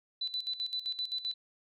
sine tone with tremolo, 3990 Hz, B7, 17 cents sharp, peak -31 dBFS, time 0.21-1.34 s, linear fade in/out 5 ms, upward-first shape square, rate 7.7 Hz, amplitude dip 75%, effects none

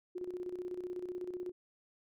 sine tone with tremolo, 360.2 Hz, F#4, 46 cents flat, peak -36 dBFS, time 0.15-1.52 s, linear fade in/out 10 ms, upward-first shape square, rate 16 Hz, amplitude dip 60%, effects none

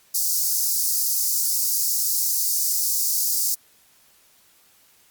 white high-pass noise, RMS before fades -22 dBFS, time 0.14-3.55 s, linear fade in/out 10 ms, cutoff 4800 Hz, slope 48 dB/octave, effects white hiss -57 dBFS RMS until 5.1 s + Opus 48 kbps

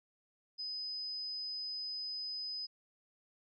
sine tone, 5020 Hz, D#8, 15 cents sharp, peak -38 dBFS, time 0.58-2.67 s, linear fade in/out 20 ms, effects none

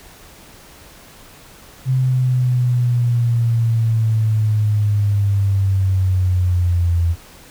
sine linear sweep, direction down, 130.81 to 83.9 Hz, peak -13 dBFS, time 1.85-7.16 s, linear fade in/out 50 ms, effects pink hiss -43 dBFS RMS until 7.5 s

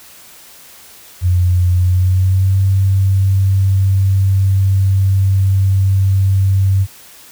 sine tone with pitch glide, 89.6 to 96.59 Hz, F2 to G2, +45 to -25 cents, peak -9 dBFS, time 1.21-6.87 s, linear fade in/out 50 ms, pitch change +130 cents, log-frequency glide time 1.76-2.6 s, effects white hiss -40 dBFS RMS until 7.31 s

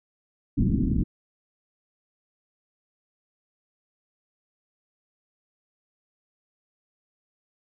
white low-pass noise, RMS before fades -23 dBFS, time 0.57-1.04 s, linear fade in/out 10 ms, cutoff 300 Hz, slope 48 dB/octave, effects none

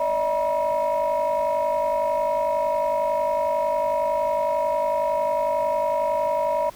sine tone cluster, 583 / 634 / 961 Hz, D5 / D#5 / B5, -13 / +32 / -48 cents, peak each -23 dBFS, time 0-6.7 s, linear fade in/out 5 ms, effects tanh soft clip ceiling -15 dBFS + pink hiss -47 dBFS RMS until 6.75 s

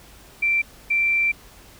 sine tone bursts at uneven times, 2349 Hz, D7, in tune, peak -17 dBFS, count 2, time 0.42-0.62 / 0.9-1.32 s, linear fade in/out 10 ms, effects added 50 Hz sine -52 dBFS peak until 1.79 s + pink hiss -48 dBFS RMS until 1.79 s

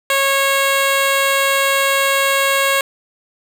10% pulse tone, 548 Hz, C#5, 20 cents flat, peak -5 dBFS, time 0.1-2.81 s, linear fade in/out 2 ms, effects none

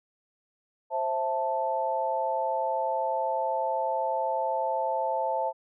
sine chord, A minor, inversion first, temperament just, 528 / 660 / 880 Hz, C5 / E5 / A5, +16 / +2 / 0 cents, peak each -31 / -31 / -28 dBFS, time 0.9-5.53 s, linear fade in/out 50 ms, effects none

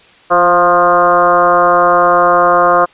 sine tone with frequency modulation, 880 Hz, A5, in tune, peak -6 dBFS, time 0.3-2.86 s, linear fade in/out 20 ms, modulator 177 Hz, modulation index 2.6, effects white hiss -44 dBFS RMS until 2.93 s + resampled to 8000 Hz

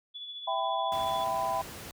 sine tone with tremolo, 3430 Hz, A7, 45 cents flat, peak -37 dBFS, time 0.14-1.25 s, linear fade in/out 20 ms, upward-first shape sine, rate 14 Hz, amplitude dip 40%
sine chord, E minor, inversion none, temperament equal with one note detuned, 659.3 / 784 / 1001.6 Hz, E5 / G5 / B5, 0 / 0 / +24 cents, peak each -33 / -32 / -31 dBFS, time 0.47-1.62 s, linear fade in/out 10 ms
pink noise, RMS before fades -43 dBFS, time 0.92-1.91 s, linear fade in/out 0 ms
effects high-pass 60 Hz 12 dB/octave

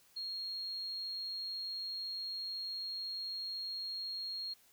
sine tone, 4262 Hz, C8, 31 cents sharp, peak -38 dBFS, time 0.16-4.54 s, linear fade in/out 10 ms, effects white hiss -66 dBFS RMS until 4.72 s

